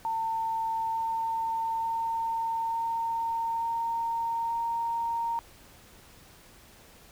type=tone with pitch steps; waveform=sine; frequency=900 / 905.2 / 910.5 / 915.7 / 921 / 926.4 Hz; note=A5 / A5 / A#5 / A#5 / A#5 / A#5; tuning=+39 / +49 / -41 / -31 / -21 / -11 cents; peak=-27 dBFS; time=0.05-5.39 s; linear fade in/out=0 ms; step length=890 ms; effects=pink hiss -54 dBFS RMS until 7.11 s